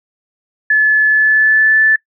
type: tone with pitch glide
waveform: sine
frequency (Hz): 1724 to 1751.1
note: A6 to A6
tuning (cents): -36 to -9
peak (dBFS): -7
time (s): 0.7-1.96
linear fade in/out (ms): 5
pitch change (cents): +27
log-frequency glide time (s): 1.08-1.81
effects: noise-tail reverb RT60 0.1 s tail -22 dB re dry